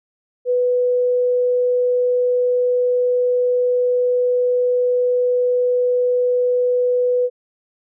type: tone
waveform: sine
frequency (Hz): 494.9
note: B4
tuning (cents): +4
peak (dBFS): -14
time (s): 0.45-7.3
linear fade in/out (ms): 50
effects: none